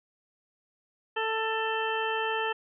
harmonic tone, 443.1 Hz, A4, 12 cents sharp, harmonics 1 / 2 / 3 / 4 / 6 / 7, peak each -32 / -32 / -36 / -34 / -36 / -38 dBFS, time 1.16-2.53 s, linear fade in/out 10 ms, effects none

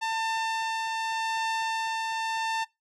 sawtooth tone with tremolo, 896 Hz, A5, 31 cents sharp, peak -22 dBFS, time 0.01-2.65 s, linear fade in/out 20 ms, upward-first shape triangle, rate 0.85 Hz, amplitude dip 25%, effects noise-tail reverb RT60 0.2 s tail -22 dB re dry + low-pass 6000 Hz 12 dB/octave

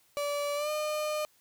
35% pulse tone with pitch glide, 578 to 607.4 Hz, D5 to D#5, -28 to -42 cents, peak -28 dBFS, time 0.17-1.25 s, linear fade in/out 0 ms, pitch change +86 cents, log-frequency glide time 0.55-0.7 s, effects white hiss -66 dBFS RMS until 1.4 s

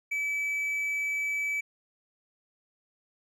triangle tone, 2299 Hz, D7, 37 cents flat, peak -26 dBFS, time 0.11-1.61 s, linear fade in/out 10 ms, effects none

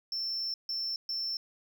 sine tone bursts at uneven times, 5370 Hz, E8, 31 cents sharp, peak -29 dBFS, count 3, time 0.12-0.54 / 0.69-0.96 / 1.09-1.37 s, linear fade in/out 2 ms, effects tanh soft clip ceiling -30 dBFS

